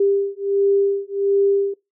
sine beating tone pair, 397 / 398.4 Hz, G4 / G4, +22 / +28 cents, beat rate 1.4 Hz, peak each -19 dBFS, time 0-1.74 s, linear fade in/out 5 ms, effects noise-tail reverb RT60 0.2 s tail -21 dB re dry

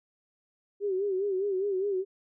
sine tone with vibrato, 390 Hz, G4, 9 cents flat, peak -26 dBFS, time 0.8-2.05 s, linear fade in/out 50 ms, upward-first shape sine, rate 4.9 Hz, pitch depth 95 cents each way, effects none

